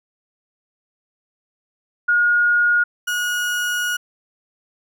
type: tone pair in turn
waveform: sine / 35% pulse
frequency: 1435 / 1450 Hz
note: F6 / F#6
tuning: +47 / -35 cents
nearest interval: unison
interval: 18 cents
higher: second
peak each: -13 / -18 dBFS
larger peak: first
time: 2.08-2.84 / 3.07-3.97 s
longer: second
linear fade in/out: 10 ms
effects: none